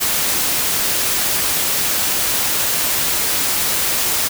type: noise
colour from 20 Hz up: white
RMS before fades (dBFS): -18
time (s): 0-4.29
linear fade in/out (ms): 20
effects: none